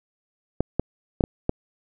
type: clicks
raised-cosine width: 2 ms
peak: -7 dBFS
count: 5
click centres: 0.606 / 0.796 / 1.208 / 1.239 / 1.494 s
effects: none